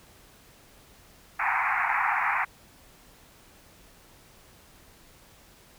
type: band-pass noise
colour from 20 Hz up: pink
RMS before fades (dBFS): -26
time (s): 1.39-2.45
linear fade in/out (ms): 10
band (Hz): 750 to 2400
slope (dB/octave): 96
effects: pink hiss -55 dBFS RMS until 5.78 s